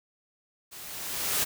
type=noise with level ramp; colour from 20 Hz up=white; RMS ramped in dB=-45 to -25 dBFS; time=0.71-1.45 s; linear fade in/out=20 ms; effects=none